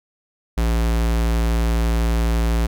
square tone, 57 Hz, A#1, 38 cents flat, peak -17 dBFS, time 0.57-2.67 s, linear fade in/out 10 ms, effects none

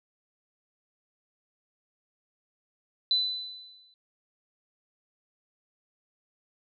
sine tone with exponential decay, 4002 Hz, B7, 22 cents sharp, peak -20 dBFS, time 3.11-3.94 s, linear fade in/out 1 ms, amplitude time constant 180 ms, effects none

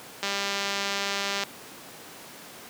click train, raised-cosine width 0.2 ms, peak -11 dBFS, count 241, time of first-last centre 0.23-1.436 s, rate 199 Hz, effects pink hiss -44 dBFS RMS until 2.69 s + high-pass 200 Hz 12 dB/octave

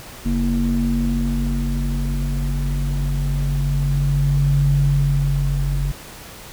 square tone with low-pass filter sweep, 46.83 Hz, F#1, 22 cents sharp, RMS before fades -19 dBFS, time 0.25-5.92 s, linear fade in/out 10 ms, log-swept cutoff 250 to 120 Hz, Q 6.8, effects pink hiss -38 dBFS RMS until 6.52 s

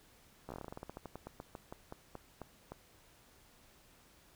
slowing click train, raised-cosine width 1 ms, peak -30 dBFS, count 24, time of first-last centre 0.49-2.72 s, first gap 14 ms, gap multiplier 1.15, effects pink hiss -64 dBFS RMS until 4.35 s

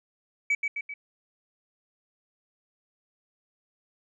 sine tone with echo, 2283 Hz, D7, 50 cents flat, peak -19 dBFS, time 0.5-0.55 s, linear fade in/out 5 ms, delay 130 ms, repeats 3, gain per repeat -5 dB, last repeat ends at 0.94 s, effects tanh soft clip ceiling -20 dBFS

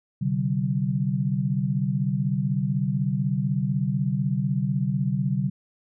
sine chord, C suspended second, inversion none, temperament equal with one note detuned, 130.81 / 146.83 / 190.97 Hz, C3 / D3 / G3, 0 / 0 / -45 cents, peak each -26 dBFS, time 0.21-5.5 s, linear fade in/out 10 ms, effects none

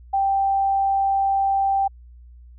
sine tone, 784 Hz, G5, in tune, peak -17 dBFS, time 0.13-1.88 s, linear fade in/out 10 ms, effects added 60 Hz sine -42 dBFS peak until 2.58 s

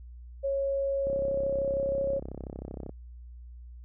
sine tone, 550 Hz, C#5, 14 cents flat, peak -26 dBFS, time 0.43-2.2 s, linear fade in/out 20 ms
click train, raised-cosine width 2 ms, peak -25 dBFS, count 61, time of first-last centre 1.07-2.894 s, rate 32.9 Hz
effects added 60 Hz sine -43 dBFS peak until 3.84 s

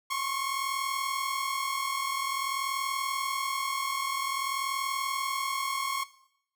sawtooth tone pair together, 1068.2 / 1108.7 Hz, C6 / C#6, +36 / 0 cents, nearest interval minor second, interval 64 cents, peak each -28 dBFS, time 0.1-6.04 s, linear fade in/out 10 ms, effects noise-tail reverb RT60 0.7 s tail -17 dB re dry

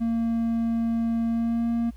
triangle tone with pitch glide, 229.7 to 232.9 Hz, A#3 to A#3, -25 to -1 cents, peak -20 dBFS, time 0-1.91 s, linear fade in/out 20 ms, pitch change +24 cents, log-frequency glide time 1.28-1.69 s, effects added 59 Hz sine -41 dBFS peak until 1.96 s + pink hiss -62 dBFS RMS until 1.96 s

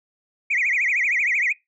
sine tone with vibrato, 2177 Hz, C#7, 32 cents flat, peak -17 dBFS, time 0.5-1.53 s, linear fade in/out 10 ms, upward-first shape triangle, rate 13 Hz, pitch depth 260 cents each way, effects noise-tail reverb RT60 0.2 s tail -24 dB re dry + tanh soft clip ceiling -14 dBFS

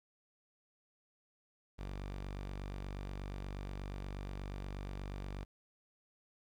sawtooth tone, 48.36 Hz, G1, 23 cents flat, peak -37 dBFS, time 1.78-5.45 s, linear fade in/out 20 ms, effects low-pass 5000 Hz 12 dB/octave + 11-bit

